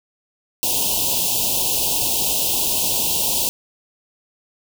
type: band-stop noise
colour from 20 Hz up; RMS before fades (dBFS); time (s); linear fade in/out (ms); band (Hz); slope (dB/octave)
white; -20; 0.63-3.49; 0; 1000 to 2600; 96
effects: none